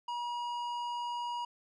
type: tone with tanh clipping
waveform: triangle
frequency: 959 Hz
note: A#5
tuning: 49 cents sharp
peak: -36 dBFS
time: 0.08-1.45 s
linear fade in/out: 5 ms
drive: 15 dB
effects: none